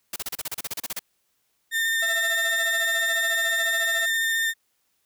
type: noise bursts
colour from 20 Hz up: white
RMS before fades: -30 dBFS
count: 14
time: 0.13-0.993 s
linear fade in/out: 5 ms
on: 31 ms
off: 33 ms
type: tone with vibrato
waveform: 35% pulse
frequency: 1812 Hz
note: A#6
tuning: 50 cents flat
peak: -20 dBFS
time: 1.71-4.54 s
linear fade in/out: 50 ms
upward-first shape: square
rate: 14 Hz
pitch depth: 10 cents each way
type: tone with tremolo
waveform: sawtooth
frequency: 669 Hz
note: E5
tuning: 25 cents sharp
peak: -25 dBFS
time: 2.02-4.06 s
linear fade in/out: 5 ms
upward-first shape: triangle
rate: 14 Hz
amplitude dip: 90%
effects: white hiss -71 dBFS RMS until 5.05 s